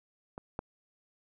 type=clicks; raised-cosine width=1 ms; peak=-27 / -20 dBFS; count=2; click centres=0.379 / 0.591 s; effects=none